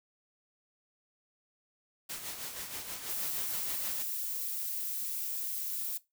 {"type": "noise with tremolo", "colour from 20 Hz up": "white", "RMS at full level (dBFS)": -39, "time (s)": [2.09, 4.03], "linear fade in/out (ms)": 10, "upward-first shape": "sine", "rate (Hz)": 6.3, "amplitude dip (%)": 50}
{"type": "noise", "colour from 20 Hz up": "violet", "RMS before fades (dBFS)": -36, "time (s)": [3.09, 5.98], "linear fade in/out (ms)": 10}
{"effects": ["noise-tail reverb RT60 0.2 s tail -19 dB re dry"]}